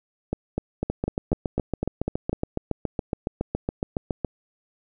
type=two click trains; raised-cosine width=2 ms; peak=-11 / -11 dBFS; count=25 / 9; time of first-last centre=0.9-4.247 / 0.33-2.33 s; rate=7.17 / 4 Hz; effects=none

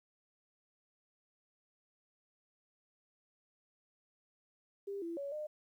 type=tone with pitch steps; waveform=sine; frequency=398.6 / 336.4 / 562 / 606 Hz; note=G4 / E4 / C#5 / D#5; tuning=+29 / +35 / +24 / -46 cents; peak=-38 dBFS; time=4.87-5.47 s; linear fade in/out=10 ms; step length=150 ms; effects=12-bit

